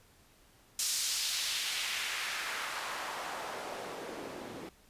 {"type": "noise with band-pass filter sweep", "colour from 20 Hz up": "white", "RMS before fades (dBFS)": -37, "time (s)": [0.79, 4.69], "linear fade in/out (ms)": 2, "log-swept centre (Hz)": [6200, 270], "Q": 1.2, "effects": ["pink hiss -63 dBFS RMS until 4.89 s", "resampled to 32000 Hz"]}